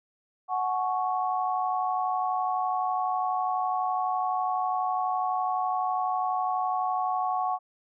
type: chord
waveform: sine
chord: F# suspended second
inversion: none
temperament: equal with one note detuned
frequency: 740 / 852 / 1108.7 Hz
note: F#5 / G#5 / C#6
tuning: 0 / +44 / 0 cents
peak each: -27 / -33 / -30 dBFS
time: 0.48-7.59 s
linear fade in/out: 50 ms
effects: none